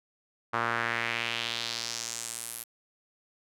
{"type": "tone with band-pass filter sweep", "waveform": "sawtooth", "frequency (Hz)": 116.54, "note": "A#2", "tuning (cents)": 0, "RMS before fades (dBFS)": -33, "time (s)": [0.53, 2.64], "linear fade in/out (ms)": 10, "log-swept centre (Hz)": [1200, 12000], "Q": 2.3, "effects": []}